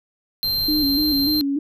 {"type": "tone", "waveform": "square", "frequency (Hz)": 4148, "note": "C8", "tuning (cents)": -16, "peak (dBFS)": -20, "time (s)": [0.43, 1.41], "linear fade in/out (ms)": 0}
{"type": "noise", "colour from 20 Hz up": "brown", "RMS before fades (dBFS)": -35, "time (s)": [0.44, 1.41], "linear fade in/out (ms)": 0}
{"type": "tone with vibrato", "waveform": "sine", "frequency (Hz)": 290.3, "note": "D4", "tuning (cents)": -20, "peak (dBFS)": -19, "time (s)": [0.68, 1.59], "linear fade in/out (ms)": 5, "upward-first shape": "square", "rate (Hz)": 3.4, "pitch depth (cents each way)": 69}
{"effects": []}